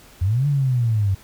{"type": "linear two-way sweep", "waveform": "sine", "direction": "up then down", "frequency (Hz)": [83.5, 146.83, 93.6], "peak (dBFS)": -16, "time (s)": [0.21, 1.15], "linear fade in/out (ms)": 10, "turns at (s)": 0.47, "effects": ["pink hiss -48 dBFS RMS until 1.23 s"]}